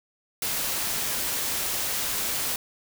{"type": "noise", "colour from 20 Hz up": "white", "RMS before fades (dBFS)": -28, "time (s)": [0.42, 2.56], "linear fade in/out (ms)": 2, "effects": []}